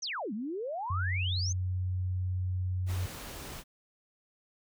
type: exponential two-way sweep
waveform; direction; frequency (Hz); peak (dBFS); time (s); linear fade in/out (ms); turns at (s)
sine; down then up; 6580 to 196 to 6580; -33; 0.02-1.53; 10; 0.33
type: tone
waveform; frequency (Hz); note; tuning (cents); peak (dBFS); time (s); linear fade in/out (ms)
sine; 91.8; F#2; -13; -29; 0.9-3.06; 5
type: noise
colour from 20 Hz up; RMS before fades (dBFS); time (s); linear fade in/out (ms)
pink; -43; 2.86-3.64; 50
effects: none